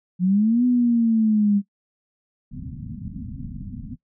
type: linear two-way sweep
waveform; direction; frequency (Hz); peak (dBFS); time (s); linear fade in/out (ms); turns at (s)
sine; up then down; 174.61 to 250 to 199.3; -15; 0.19-1.62; 50; 0.65
type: low-pass noise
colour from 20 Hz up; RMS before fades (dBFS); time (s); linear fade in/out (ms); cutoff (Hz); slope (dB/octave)
white; -34; 2.51-3.96; 10; 260; 96
effects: noise-tail reverb RT60 0.1 s tail -18 dB re dry